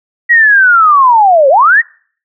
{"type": "linear two-way sweep", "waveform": "sine", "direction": "down then up", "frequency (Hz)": [1929, 520, 1929], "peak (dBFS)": -3, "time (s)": [0.29, 1.82], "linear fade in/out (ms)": 20, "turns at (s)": 1.49, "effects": ["noise-tail reverb RT60 0.5 s tail -26 dB re dry"]}